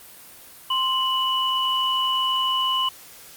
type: tone pair together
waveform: sine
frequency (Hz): 1045.8 / 2958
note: C6 / F#7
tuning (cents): -1 / -1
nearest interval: octave + tritone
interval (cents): 1800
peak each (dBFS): -23 / -22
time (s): 0.7-2.89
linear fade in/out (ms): 5
effects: white hiss -45 dBFS RMS until 3.36 s + Opus 32 kbps